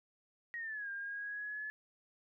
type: linear two-way sweep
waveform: sine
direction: down then up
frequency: 1900 to 1598 to 1720 Hz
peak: -39 dBFS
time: 0.54-1.7 s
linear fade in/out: 0 ms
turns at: 0.9 s
effects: none